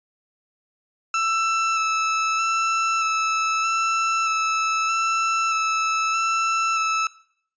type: tone with vibrato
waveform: 30% pulse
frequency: 1321 Hz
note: E6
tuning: 3 cents sharp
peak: -17 dBFS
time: 1.14-7.07 s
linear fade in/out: 2 ms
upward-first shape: square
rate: 0.8 Hz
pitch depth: 13 cents each way
effects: noise-tail reverb RT60 0.6 s tail -19 dB re dry + resampled to 16000 Hz